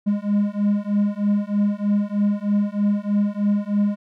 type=beating tone pair; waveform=triangle; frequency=203.4 / 206.6 Hz; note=G#3 / G#3; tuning=-36 / -9 cents; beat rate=3.2 Hz; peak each=-19 / -19 dBFS; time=0.06-3.96 s; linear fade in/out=20 ms; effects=none